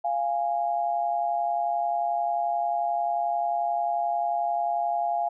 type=tone pair together; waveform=sine; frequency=694 / 825.3 Hz; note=F5 / G#5; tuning=-11 / -11 cents; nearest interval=minor third; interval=300 cents; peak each=-25 / -28 dBFS; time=0.04-5.29 s; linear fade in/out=10 ms; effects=none